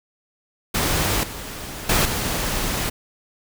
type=noise with level steps; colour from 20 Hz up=pink; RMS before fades=-21 / -33 / -18 / -24 dBFS; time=0.74-2.9 s; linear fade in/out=10 ms; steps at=1.23 / 1.89 / 2.05 s; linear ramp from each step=5 ms; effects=none